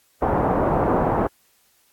white low-pass noise, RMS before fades -20 dBFS, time 0.22-1.27 s, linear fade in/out 2 ms, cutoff 920 Hz, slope 24 dB/octave, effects white hiss -61 dBFS RMS until 1.92 s + AAC 64 kbps

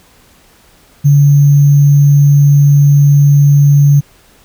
sine tone with sample-and-hold, 143.2 Hz, D3, 43 cents flat, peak -3 dBFS, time 1.04-4.01 s, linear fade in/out 20 ms, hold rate 6300 Hz, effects pink hiss -46 dBFS RMS until 4.44 s

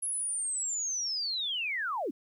sine linear sweep, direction down, 10760 to 225.3 Hz, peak -30 dBFS, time 0.02-2.11 s, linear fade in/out 10 ms, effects 11-bit

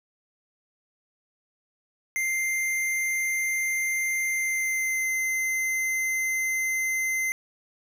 square tone with pitch glide, 2093 to 2070 Hz, C7 to C7, 0 to -19 cents, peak -25 dBFS, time 2.16-7.32 s, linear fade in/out 0 ms, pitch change -19 cents, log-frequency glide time 4.27-5.08 s, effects none

